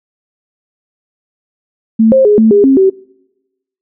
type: tone with pitch steps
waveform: sine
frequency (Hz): 222.7 / 530 / 416.5 / 221.4 / 406.4 / 268.8 / 382.8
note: A3 / C5 / G#4 / A3 / G#4 / C4 / G4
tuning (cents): +21 / +22 / +5 / +11 / -38 / +47 / -41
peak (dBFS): -4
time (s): 1.99-2.9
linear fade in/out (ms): 10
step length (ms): 130
effects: noise-tail reverb RT60 1.0 s tail -26 dB re dry